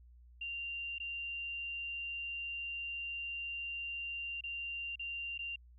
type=tone with dropouts; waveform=sine; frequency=2777 Hz; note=F7; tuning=10 cents flat; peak=-38 dBFS; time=0.41-5.56 s; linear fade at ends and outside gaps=5 ms; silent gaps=0.984-1 / 4.409-4.437 / 4.957-4.994 / 5.379-5.39 s; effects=added 60 Hz sine -56 dBFS peak until 5.78 s